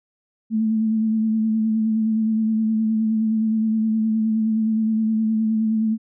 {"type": "tone with vibrato", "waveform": "sine", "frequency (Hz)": 220, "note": "A3", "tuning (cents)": 0, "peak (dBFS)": -17, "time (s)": [0.5, 5.98], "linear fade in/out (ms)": 50, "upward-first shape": "sine", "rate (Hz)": 9.6, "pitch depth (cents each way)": 27, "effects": []}